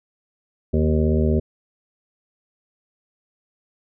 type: harmonic tone with a mistuned harmonic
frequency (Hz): 77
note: D#2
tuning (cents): -17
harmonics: 1 / 2 / 3 / 5 / 6 / 7 / 8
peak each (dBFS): -19 / -24 / -22 / -24 / -30 / -31 / -32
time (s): 0.73-1.4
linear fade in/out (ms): 10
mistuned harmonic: 3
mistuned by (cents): +28
effects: none